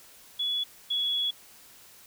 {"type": "tone pair in turn", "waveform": "sine", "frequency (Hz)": [3396, 3371], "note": ["G#7", "G#7"], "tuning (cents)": [38, 25], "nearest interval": "unison", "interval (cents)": 13, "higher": "first", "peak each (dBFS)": [-26, -25], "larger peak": "second", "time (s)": [[0.39, 0.64], [0.9, 1.31]], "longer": "second", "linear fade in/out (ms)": 10, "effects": ["white hiss -53 dBFS RMS until 2.06 s"]}